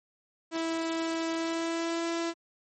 sawtooth tone with pitch glide, 327.9 to 335 Hz, E4 to E4, -9 to +28 cents, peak -25 dBFS, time 0.51-2.34 s, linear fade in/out 50 ms, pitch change +37 cents, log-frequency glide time 1.32-2.07 s, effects MP3 32 kbps

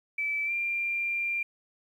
sine tone with pitch glide, 2312 to 2382 Hz, D7 to D7, -28 to +24 cents, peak -27 dBFS, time 0.18-1.43 s, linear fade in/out 5 ms, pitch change +52 cents, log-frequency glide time 0.45-0.52 s, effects 10-bit

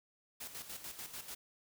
white noise with tremolo, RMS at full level -45 dBFS, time 0.4-1.35 s, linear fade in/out 10 ms, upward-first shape square, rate 6.8 Hz, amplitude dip 60%, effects none

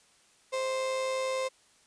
35% pulse tone with amplitude modulation, 523.3 Hz, C5, in tune, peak -26 dBFS, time 0.52-1.49 s, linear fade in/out 20 ms, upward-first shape sine, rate 111 Hz, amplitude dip 30%, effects white hiss -63 dBFS RMS until 1.86 s + resampled to 22050 Hz

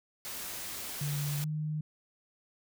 white noise, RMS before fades -40 dBFS, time 0.25-1.44 s, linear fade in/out 0 ms
sine tone with pitch glide, 145.5 to 153.26 Hz, D3 to D#3, -16 to -26 cents, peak -31 dBFS, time 1.01-1.81 s, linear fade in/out 5 ms, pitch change +90 cents, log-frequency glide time 1.4-1.45 s
effects none

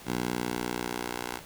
10% pulse tone with high-pass filter sweep, 60.5 Hz, B1, 35 cents flat, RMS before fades -33 dBFS, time 0.05-1.41 s, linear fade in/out 50 ms, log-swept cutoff 160 to 570 Hz, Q 0.73, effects pink hiss -48 dBFS RMS until 1.45 s

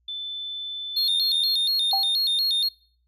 sine tone with pitch glide, 3520 to 3567 Hz, A7 to A7, 0 to +23 cents, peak -29 dBFS, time 0.08-1.55 s, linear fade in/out 5 ms, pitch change +23 cents, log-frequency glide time 1.02-1.16 s
triangle tone with vibrato, 3955 Hz, B7, 2 cents sharp, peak -19 dBFS, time 0.96-2.69 s, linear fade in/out 10 ms, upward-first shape square, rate 4.2 Hz, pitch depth 140 cents each way
sine tone with exponential decay, 784 Hz, G5, in tune, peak -20 dBFS, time 1.93-2.14 s, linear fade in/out 2 ms, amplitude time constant 44 ms
effects noise-tail reverb RT60 0.5 s tail -23 dB re dry + added 60 Hz sine -65 dBFS peak until 3.07 s

